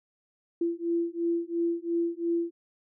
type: beating tone pair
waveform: sine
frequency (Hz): 337.5 / 340.4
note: E4 / F4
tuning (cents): +41 / -44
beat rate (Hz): 2.9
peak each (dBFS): -29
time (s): 0.61-2.51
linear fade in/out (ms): 5
effects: none